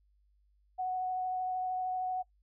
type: tone with vibrato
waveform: sine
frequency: 740 Hz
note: F#5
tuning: in tune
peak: -31 dBFS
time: 0.78-2.23 s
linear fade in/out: 20 ms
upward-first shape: triangle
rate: 13 Hz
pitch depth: 12 cents each way
effects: noise-tail reverb RT60 0.1 s tail -22 dB re dry + added 50 Hz sine -66 dBFS peak until 2.42 s